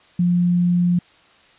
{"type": "tone", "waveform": "sine", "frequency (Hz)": 176.1, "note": "F3", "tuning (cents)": 15, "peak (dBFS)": -14, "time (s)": [0.19, 0.99], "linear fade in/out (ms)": 5, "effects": ["white hiss -52 dBFS RMS until 1.58 s", "resampled to 8000 Hz"]}